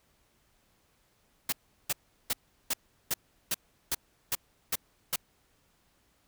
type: noise bursts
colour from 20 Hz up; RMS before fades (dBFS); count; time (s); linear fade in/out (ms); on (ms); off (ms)
white; -29; 10; 1.49-5.16; 5; 34; 370
effects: pink hiss -69 dBFS RMS until 6.27 s